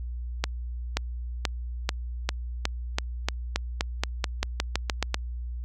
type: accelerating click train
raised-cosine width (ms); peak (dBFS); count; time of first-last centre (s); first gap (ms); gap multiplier
0.2; -7; 18; 0.44-5.144; 530; 0.91
effects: added 60 Hz sine -31 dBFS peak until 5.64 s